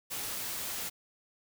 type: noise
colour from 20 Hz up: white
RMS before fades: -37 dBFS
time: 0.1-0.9 s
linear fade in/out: 20 ms
effects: none